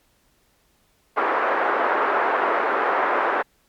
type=band-pass noise; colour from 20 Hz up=white; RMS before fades=-21 dBFS; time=1.16-3.43 s; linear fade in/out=20 ms; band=360 to 1500 Hz; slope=24 dB/octave; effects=pink hiss -63 dBFS RMS until 3.68 s + MP3 96 kbps